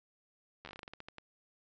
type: slowing click train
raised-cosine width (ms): 0.3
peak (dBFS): -30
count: 14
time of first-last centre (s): 0.65-1.183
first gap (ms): 11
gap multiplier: 1.2
effects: resampled to 16000 Hz